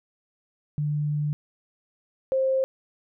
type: tone pair in turn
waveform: sine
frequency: 148.4 / 528.8 Hz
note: D3 / C5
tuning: +18 / +18 cents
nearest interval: octave + minor seventh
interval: 2200 cents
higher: second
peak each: -23 / -20 dBFS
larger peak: second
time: 0.78-1.33 / 2.32-2.64 s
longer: first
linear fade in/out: 0 ms
effects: none